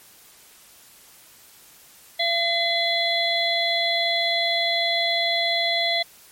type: harmonic tone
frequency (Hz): 680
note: F5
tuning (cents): -46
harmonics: 1 / 3 / 5 / 6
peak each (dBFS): -25 / -25 / -25 / -25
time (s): 2.19-6.03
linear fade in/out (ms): 10
effects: white hiss -50 dBFS RMS until 6.31 s + MP3 64 kbps